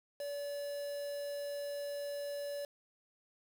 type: tone with quantisation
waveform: triangle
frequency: 574 Hz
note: D5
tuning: 40 cents flat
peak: -36 dBFS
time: 0.2-2.65 s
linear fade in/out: 2 ms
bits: 8
effects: none